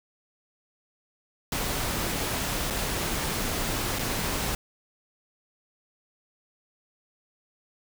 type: noise with dropouts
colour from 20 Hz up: pink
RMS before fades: -29 dBFS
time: 1.52-4.55 s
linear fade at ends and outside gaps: 2 ms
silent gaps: 2.702-2.706 / 3.988-3.992 s
effects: none